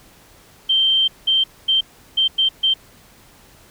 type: tone bursts at uneven times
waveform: sine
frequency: 3136 Hz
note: G7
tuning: in tune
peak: -13 dBFS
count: 6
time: 0.69-1.08 / 1.27-1.44 / 1.68-1.81 / 2.17-2.28 / 2.38-2.49 / 2.63-2.74 s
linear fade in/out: 10 ms
effects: pink hiss -49 dBFS RMS until 3.7 s